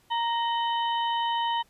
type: harmonic tone with a mistuned harmonic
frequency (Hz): 932.3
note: A#5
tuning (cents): 0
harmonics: 1 / 2 / 3 / 4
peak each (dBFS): -25 / -37 / -33 / -42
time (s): 0.1-1.63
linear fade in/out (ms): 20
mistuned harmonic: 3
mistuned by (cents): +140
effects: pink hiss -63 dBFS RMS until 1.69 s + resampled to 32000 Hz